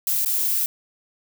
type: noise with dropouts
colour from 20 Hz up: violet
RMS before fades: -22 dBFS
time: 0.07-0.66 s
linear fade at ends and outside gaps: 1 ms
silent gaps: 0.248-0.259 s
effects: none

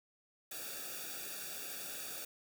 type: noise with comb filter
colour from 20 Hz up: white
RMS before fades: -44 dBFS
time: 0.51-2.25 s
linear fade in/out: 5 ms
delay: 0.97 ms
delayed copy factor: -0.95
effects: none

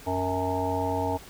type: harmonic tone with a mistuned harmonic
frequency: 92.5 Hz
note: F#2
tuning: in tune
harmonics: 1 / 3 / 5 / 7 / 9 / 10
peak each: -32 / -32 / -32 / -32 / -32 / -32 dBFS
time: 0.06-1.18 s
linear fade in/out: 20 ms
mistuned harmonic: 10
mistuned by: -22 cents
effects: pink hiss -47 dBFS RMS until 1.29 s

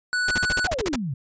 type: tone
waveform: square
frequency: 1480 Hz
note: F#6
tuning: in tune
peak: -22 dBFS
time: 0.13-0.67 s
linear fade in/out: 0 ms
type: noise bursts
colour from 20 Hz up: pink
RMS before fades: -26 dBFS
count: 10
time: 0.28-0.959 s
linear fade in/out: 5 ms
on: 31 ms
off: 41 ms
type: exponential sweep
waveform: sine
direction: down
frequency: 784 to 123.47 Hz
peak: -25 dBFS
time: 0.67-1.14 s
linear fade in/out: 5 ms
effects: resampled to 16000 Hz

